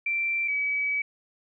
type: tone pair in turn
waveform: sine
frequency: 2349 / 2282 Hz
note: D7 / C#7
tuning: 0 / +50 cents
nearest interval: minor second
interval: 50 cents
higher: first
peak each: -24 / -24 dBFS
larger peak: neither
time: 0.06-0.48 / 0.48-1.02 s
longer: second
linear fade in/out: 5 ms
effects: none